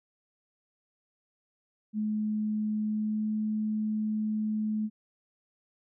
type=tone with pitch glide; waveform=sine; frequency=213.5 to 214.9 Hz; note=G#3 to A3; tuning=+48 to -41 cents; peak=-27 dBFS; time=1.93-4.9 s; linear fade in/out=50 ms; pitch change=+11 cents; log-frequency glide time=2.82-3.31 s; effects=none